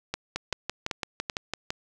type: two click trains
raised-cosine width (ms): 0.2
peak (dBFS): -12 / -12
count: 9 / 4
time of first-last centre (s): 0.36-1.705 / 0.14-1.298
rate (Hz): 5.95 / 2.59
effects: none